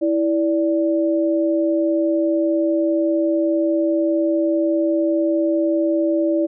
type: tone pair together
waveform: sine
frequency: 327.9 / 583 Hz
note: E4 / D5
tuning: -9 / -13 cents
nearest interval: minor seventh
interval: 996 cents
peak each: -17 / -20 dBFS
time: 0.01-6.47 s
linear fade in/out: 20 ms
effects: none